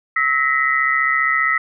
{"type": "tone cluster", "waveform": "sine", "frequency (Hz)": [1299, 1890, 2025], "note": ["E6", "A#6", "B6"], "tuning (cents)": [-26, 23, 43], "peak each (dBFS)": -19, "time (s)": [0.16, 1.58], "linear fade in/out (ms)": 5, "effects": []}